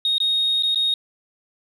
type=tone with dropouts; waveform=sine; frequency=3729 Hz; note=A#7; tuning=in tune; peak=-16 dBFS; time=0.05-0.94 s; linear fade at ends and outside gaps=2 ms; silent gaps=0.182-0.202 / 0.625-0.633 / 0.747-0.757 s; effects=tanh soft clip ceiling -14 dBFS